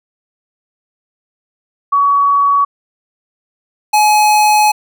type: tone pair in turn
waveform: sine / square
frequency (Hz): 1129 / 845.8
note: C#6 / G#5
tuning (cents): +31 / +31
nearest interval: perfect fourth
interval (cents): 500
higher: first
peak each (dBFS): -8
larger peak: neither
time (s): 1.92-2.65 / 3.93-4.72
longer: second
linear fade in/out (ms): 10
effects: none